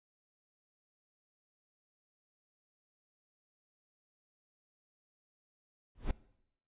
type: noise with exponential growth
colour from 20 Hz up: brown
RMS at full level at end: -27 dBFS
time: 5.95-6.11 s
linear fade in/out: 2 ms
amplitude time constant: 34 ms
effects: noise-tail reverb RT60 0.8 s tail -21 dB re dry + resampled to 8000 Hz